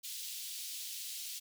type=high-pass noise; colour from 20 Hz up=pink; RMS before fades=-43 dBFS; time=0.03-1.4 s; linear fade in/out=20 ms; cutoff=3200 Hz; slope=24 dB/octave; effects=none